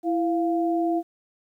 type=tone pair together; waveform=sine; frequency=332.7 / 697.7 Hz; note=E4 / F5; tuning=+16 / -2 cents; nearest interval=octave + minor second; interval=1282 cents; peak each=-22 / -26 dBFS; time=0.03-1.03 s; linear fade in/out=50 ms; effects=10-bit

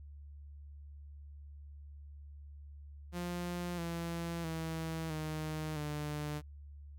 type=tone with pitch steps; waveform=sawtooth; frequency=175.7 / 168.64 / 161.86 / 155.36 / 149.12 Hz; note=F3 / E3 / E3 / D#3 / D3; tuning=+11 / +40 / -31 / -2 / +27 cents; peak=-33 dBFS; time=3.12-6.42 s; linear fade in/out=50 ms; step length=660 ms; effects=added 72 Hz sine -48 dBFS peak until 6.98 s

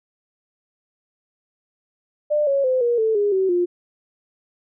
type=tone with pitch steps; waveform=sine; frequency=597 / 553.8 / 513.7 / 476.6 / 442.1 / 410.1 / 380.5 / 352.9 Hz; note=D5 / C#5 / C5 / A#4 / A4 / G#4 / F#4 / F4; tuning=+28 / -2 / -32 / +38 / +8 / -22 / +48 / +18 cents; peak=-16 dBFS; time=2.3-3.66 s; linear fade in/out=20 ms; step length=170 ms; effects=none

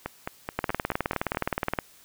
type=two click trains; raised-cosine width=0.5 ms; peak=-10 / -15 dBFS; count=24 / 7; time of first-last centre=0.59-1.788 / 0.06-1.348 s; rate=19.2 / 4.66 Hz; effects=white hiss -55 dBFS RMS until 2.04 s

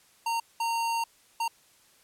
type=tone bursts at uneven times; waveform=square; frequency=921 Hz; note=A#5; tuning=21 cents flat; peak=-27 dBFS; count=3; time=0.26-0.4 / 0.6-1.04 / 1.4-1.48 s; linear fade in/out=5 ms; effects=white hiss -61 dBFS RMS until 2.03 s + low-pass 12000 Hz 12 dB/octave

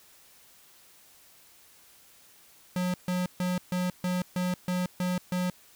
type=tone bursts; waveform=square; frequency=180.8 Hz; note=F#3; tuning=40 cents flat; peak=-27 dBFS; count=9; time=2.76-5.5 s; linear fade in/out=2 ms; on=180 ms; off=140 ms; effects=white hiss -57 dBFS RMS until 5.75 s

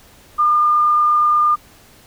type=tone with frequency modulation; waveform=sine; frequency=1207 Hz; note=D6; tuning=47 cents sharp; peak=-11 dBFS; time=0.38-1.56 s; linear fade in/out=20 ms; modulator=28.5 Hz; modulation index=0.28; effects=pink hiss -47 dBFS RMS until 2.06 s

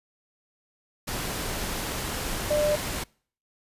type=tone in noise; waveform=sine; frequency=597 Hz; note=D5; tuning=28 cents sharp; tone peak=-21 dBFS; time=2.5-2.76 s; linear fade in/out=10 ms; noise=pink; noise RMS=-31 dBFS; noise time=1.07-3.04 s; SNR=+7 dB; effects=noise-tail reverb RT60 0.5 s tail -26 dB re dry + resampled to 32000 Hz

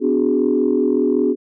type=chord; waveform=sine; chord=G# half-diminished seventh; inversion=first; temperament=equal with one note detuned; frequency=252.7 / 293.7 / 370 / 415.3 Hz; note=B3 / D4 / F#4 / G#4; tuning=+40 / 0 / 0 / 0 cents; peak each=-19 dBFS; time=0-1.36 s; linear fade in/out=50 ms; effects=tanh soft clip ceiling -5 dBFS

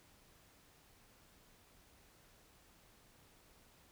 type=silence; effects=pink hiss -66 dBFS RMS until 3.91 s

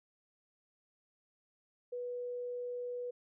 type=tone; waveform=sine; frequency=490 Hz; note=B4; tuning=14 cents flat; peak=-37 dBFS; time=1.92-3.11 s; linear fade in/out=10 ms; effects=none

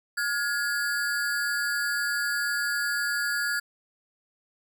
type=ring-modulated tone; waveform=square; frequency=1549 Hz; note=G6; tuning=21 cents flat; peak=-23 dBFS; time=0.17-3.6 s; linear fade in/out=10 ms; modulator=124 Hz; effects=none

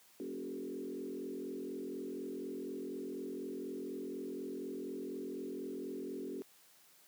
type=tone with frequency modulation; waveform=sine; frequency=327.4 Hz; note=E4; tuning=12 cents flat; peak=-39 dBFS; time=0.2-6.42 s; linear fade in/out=0 ms; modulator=44.1 Hz; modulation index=2.2; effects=white hiss -64 dBFS RMS until 7.07 s + high-pass 150 Hz 12 dB/octave

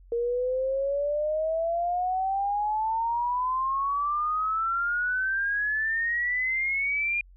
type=exponential sweep; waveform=sine; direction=up; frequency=465.6 to 2425 Hz; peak=-24 dBFS; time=0.12-7.21 s; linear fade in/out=2 ms; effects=added 45 Hz sine -49 dBFS peak until 7.36 s

